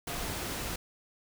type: tone in noise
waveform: sine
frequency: 700 Hz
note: F5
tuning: 4 cents sharp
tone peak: -46 dBFS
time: 0.07-0.28 s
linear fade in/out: 5 ms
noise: pink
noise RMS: -36 dBFS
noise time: 0.07-0.76 s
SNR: -13 dB
effects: none